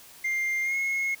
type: tone with pitch glide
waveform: sine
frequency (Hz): 2100 to 2167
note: C7 to C#7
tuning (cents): +6 to -40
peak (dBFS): -22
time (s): 0.24-1.15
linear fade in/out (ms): 10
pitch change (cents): +54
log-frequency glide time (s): 0.62-0.76
effects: tanh soft clip ceiling -24 dBFS + white hiss -50 dBFS RMS until 1.2 s